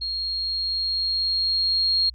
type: tone with level ramp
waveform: sine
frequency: 4259 Hz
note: C8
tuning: 30 cents sharp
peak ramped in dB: -25 to -17 dBFS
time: 0.01-2.1 s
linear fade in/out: 10 ms
effects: added 60 Hz sine -40 dBFS peak until 2.14 s + MP3 32 kbps